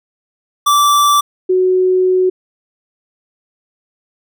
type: tone pair in turn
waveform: square / sine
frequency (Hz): 1165 / 369.9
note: D6 / F#4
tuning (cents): -14 / 0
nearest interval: octave + minor sixth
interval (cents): 1986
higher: first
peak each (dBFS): -9 / -9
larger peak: neither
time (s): 0.66-1.21 / 1.49-2.3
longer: second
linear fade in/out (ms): 10
effects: none